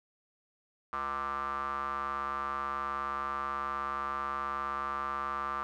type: tone with band-pass filter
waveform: square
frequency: 69.4 Hz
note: C#2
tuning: 3 cents sharp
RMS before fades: -35 dBFS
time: 0.93-5.63 s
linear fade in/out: 0 ms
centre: 1200 Hz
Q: 8.1
effects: none